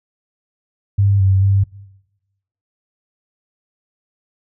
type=tone with pitch steps; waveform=sine; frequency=99.8 / 95.9 / 98.3 Hz; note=G2 / G2 / G2; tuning=+32 / -37 / +5 cents; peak=-10 dBFS; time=0.98-1.64 s; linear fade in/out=10 ms; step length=220 ms; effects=noise-tail reverb RT60 1.0 s tail -22 dB re dry